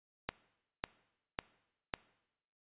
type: click train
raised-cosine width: 0.3 ms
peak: -18 dBFS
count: 4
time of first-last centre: 0.29-1.938 s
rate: 1.82 Hz
effects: noise-tail reverb RT60 0.9 s tail -20 dB re dry + resampled to 8000 Hz